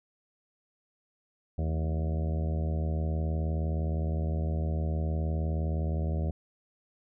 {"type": "harmonic tone with a mistuned harmonic", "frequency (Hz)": 79.5, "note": "D#2", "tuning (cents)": 38, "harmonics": [1, 2, 3, 4, 5, 6, 7, 8, 9], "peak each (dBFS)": [-28, -34, -41, -44, -44, -48, -44, -46, -48], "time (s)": [1.58, 6.31], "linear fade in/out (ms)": 5, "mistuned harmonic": 3, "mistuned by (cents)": -100, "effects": []}